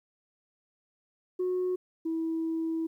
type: tone pair in turn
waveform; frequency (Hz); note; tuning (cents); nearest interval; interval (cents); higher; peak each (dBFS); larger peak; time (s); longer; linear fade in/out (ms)
sine; 365.3 / 325.4; F#4 / E4; -22 / -22; major second; 200; first; -25 / -27; first; 1.39-1.76 / 2.05-2.87; second; 10
effects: tanh soft clip ceiling -24 dBFS + 11-bit